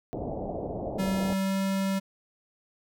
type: low-pass noise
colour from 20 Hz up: white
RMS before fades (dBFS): -34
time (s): 0.13-1.33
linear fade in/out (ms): 0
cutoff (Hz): 740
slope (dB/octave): 48
type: tone with pitch glide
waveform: square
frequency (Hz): 191.7 to 193.7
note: G3 to G3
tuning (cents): -38 to -20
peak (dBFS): -26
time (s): 0.98-2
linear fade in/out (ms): 20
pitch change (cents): +18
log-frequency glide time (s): 1.11-1.61
effects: none